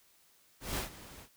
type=noise with ADSR envelope; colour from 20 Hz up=pink; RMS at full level=-34 dBFS; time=0.6-1.29 s; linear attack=170 ms; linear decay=120 ms; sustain=-17 dB; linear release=74 ms; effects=white hiss -66 dBFS RMS until 1.36 s